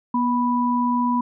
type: tone pair together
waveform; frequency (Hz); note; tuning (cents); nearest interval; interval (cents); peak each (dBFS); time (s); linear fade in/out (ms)
sine; 242.5 / 986; B3 / B5; -31 / -3; 2 octaves; 2428; -20 / -21; 0.14-1.21; 5
effects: none